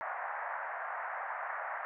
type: band-pass noise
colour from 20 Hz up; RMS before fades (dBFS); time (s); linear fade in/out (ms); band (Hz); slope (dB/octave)
pink; -39; 0.01-1.85; 0; 640 to 1900; 48
effects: none